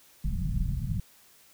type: low-pass noise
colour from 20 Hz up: pink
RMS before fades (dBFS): -29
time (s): 0.24-1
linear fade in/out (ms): 5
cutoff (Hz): 190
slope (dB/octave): 48
effects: white hiss -58 dBFS RMS until 1.53 s